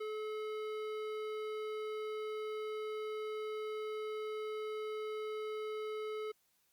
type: tone with hard clipping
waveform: triangle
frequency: 430 Hz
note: A4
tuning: 40 cents flat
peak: -40 dBFS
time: 0-6.32 s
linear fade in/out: 10 ms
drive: 18 dB
effects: white hiss -75 dBFS RMS until 6.72 s + Opus 48 kbps